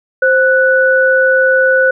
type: tone pair together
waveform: sine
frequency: 523.3 / 1482.1 Hz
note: C5 / F#6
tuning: 0 / +2 cents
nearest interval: octave + tritone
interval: 1802 cents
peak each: -10 dBFS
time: 0.22-1.91 s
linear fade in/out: 5 ms
effects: none